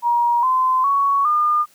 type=tone with pitch steps; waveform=sine; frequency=950 / 1030 / 1116.8 / 1210.8 Hz; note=A#5 / C6 / C#6 / D#6; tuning=+33 / -28 / +13 / -48 cents; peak=-14 dBFS; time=0.02-1.66 s; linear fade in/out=50 ms; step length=410 ms; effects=white hiss -54 dBFS RMS until 1.74 s + high-pass 100 Hz 12 dB/octave